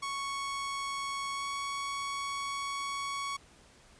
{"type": "tone with pitch glide", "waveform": "sawtooth", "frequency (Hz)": [1108.7, 1115.8], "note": ["C#6", "C#6"], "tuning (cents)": [0, 11], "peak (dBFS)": -30, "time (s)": [0.02, 3.37], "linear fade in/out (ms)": 10, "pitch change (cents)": 11, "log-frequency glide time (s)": [1.34, 1.46], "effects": ["pink hiss -59 dBFS RMS until 3.99 s", "resampled to 22050 Hz"]}